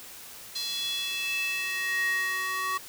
square tone with high-pass filter sweep, 376 Hz, F#4, 28 cents sharp, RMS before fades -30 dBFS, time 0.55-2.78 s, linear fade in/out 10 ms, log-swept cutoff 4000 to 1300 Hz, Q 5.5, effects white hiss -45 dBFS RMS until 2.88 s

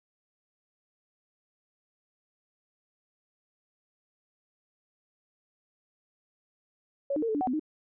sine tone with pitch steps, 558 / 304.4 / 458.2 / 436 / 290 / 751 / 252.7 / 309 Hz, C#5 / D#4 / A#4 / A4 / D4 / F#5 / B3 / D#4, +11 / -38 / -30 / -16 / -22 / +26 / +40 / -12 cents, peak -26 dBFS, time 7.1-7.596 s, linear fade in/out 5 ms, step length 62 ms, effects none

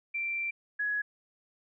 sine tone pair in turn, 2353 / 1677.5 Hz, D7 / G#6, +3 / +17 cents, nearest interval tritone, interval 586 cents, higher first, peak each -30 / -28 dBFS, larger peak second, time 0.14-0.51 / 0.79-1.02 s, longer first, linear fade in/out 10 ms, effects none

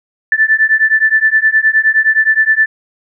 sine beating tone pair, 1755 / 1764.6 Hz, A6 / A6, -5 / +5 cents, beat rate 9.6 Hz, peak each -11 dBFS, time 0.32-2.66 s, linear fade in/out 2 ms, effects none

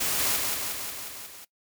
white noise with echo, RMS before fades -27 dBFS, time 0-0.37 s, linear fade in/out 10 ms, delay 180 ms, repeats 6, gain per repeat -3 dB, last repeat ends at 1.45 s, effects noise-tail reverb RT60 0.1 s tail -20 dB re dry

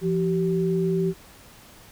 sine tone pair together, 170.8 / 383.9 Hz, F3 / G4, -38 / -36 cents, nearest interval octave + major second, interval 1402 cents, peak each -23 dBFS, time 0.01-1.14 s, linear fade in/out 50 ms, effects pink hiss -49 dBFS RMS until 1.91 s

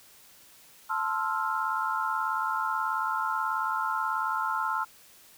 sine chord, F major seventh, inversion first, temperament equal, 880 / 1046.5 / 1318.5 / 1396.9 Hz, A5 / C6 / E6 / F6, 0 / 0 / 0 / 0 cents, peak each -32 dBFS, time 0.89-4.85 s, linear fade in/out 20 ms, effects white hiss -55 dBFS RMS until 5.37 s

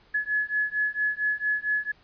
sine beating tone pair, 1700 / 1704.4 Hz, G#6 / G#6, +40 / +44 cents, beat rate 4.4 Hz, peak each -27 dBFS, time 0.14-1.92 s, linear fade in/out 10 ms, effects pink hiss -59 dBFS RMS until 2.03 s + resampled to 11025 Hz

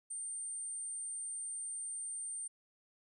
sine tone, 8870 Hz, C#9, in tune, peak -39 dBFS, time 0.1-2.48 s, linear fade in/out 10 ms, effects none

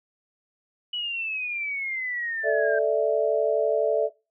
sine exponential sweep, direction down, 2960 to 1568 Hz, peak -27 dBFS, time 0.93-2.79 s, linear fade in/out 5 ms
sine chord, A suspended fourth, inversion none, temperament equal, 440 / 587.3 / 659.3 Hz, A4 / D5 / E5, 0 / 0 / 0 cents, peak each -24 / -24 / -24 dBFS, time 2.43-4.1 s, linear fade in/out 50 ms
effects noise-tail reverb RT60 0.3 s tail -22 dB re dry

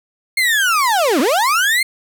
35% pulse linear two-way sweep, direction down then up, 2150 to 231.8 to 2150 Hz, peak -11 dBFS, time 0.37-1.83 s, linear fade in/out 5 ms, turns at 1.2 s, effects none

